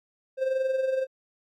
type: tone with amplitude modulation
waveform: triangle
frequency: 526 Hz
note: C5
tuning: 9 cents sharp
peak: -19 dBFS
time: 0.37-1.07 s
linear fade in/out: 50 ms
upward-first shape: sine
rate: 21.6 Hz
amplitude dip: 55%
effects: MP3 96 kbps